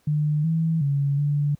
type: tone with pitch steps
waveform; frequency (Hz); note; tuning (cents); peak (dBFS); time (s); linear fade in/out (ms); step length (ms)
sine; 150.1 / 162.5 / 140.9 / 145.4; D3 / E3 / C#3 / D3; +38 / -24 / +29 / -17; -19; 0.07-1.55; 5; 370
effects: pink hiss -64 dBFS RMS until 1.59 s + high-pass 60 Hz 12 dB/octave